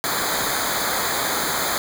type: noise with comb filter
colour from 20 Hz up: pink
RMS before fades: -23 dBFS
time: 0.04-1.78 s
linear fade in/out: 0 ms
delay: 0.36 ms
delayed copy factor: -0.95
effects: none